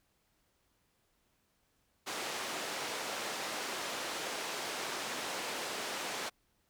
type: band-pass noise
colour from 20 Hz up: pink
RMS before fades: -39 dBFS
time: 2.06-6.3 s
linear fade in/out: 20 ms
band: 420 to 7700 Hz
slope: 12 dB/octave
effects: pink hiss -75 dBFS RMS until 6.69 s